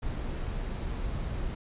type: noise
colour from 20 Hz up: brown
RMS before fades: -33 dBFS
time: 0.02-1.55 s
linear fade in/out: 10 ms
effects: resampled to 8000 Hz